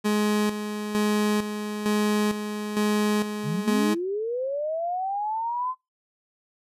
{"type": "tone with tremolo", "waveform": "30% pulse", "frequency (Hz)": 210, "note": "G#3", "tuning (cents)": 19, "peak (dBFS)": -18, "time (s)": [0.04, 3.95], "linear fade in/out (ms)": 20, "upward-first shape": "square", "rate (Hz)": 1.1, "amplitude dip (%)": 60}
{"type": "linear sweep", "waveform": "sine", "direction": "up", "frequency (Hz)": [128.2, 1039], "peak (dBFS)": -25, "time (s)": [3.43, 5.75], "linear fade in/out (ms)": 50}
{"effects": ["noise-tail reverb RT60 0.2 s tail -24 dB re dry", "resampled to 32000 Hz"]}